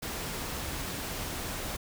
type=noise; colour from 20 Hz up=pink; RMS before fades=-36 dBFS; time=0.02-1.77 s; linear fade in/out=10 ms; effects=none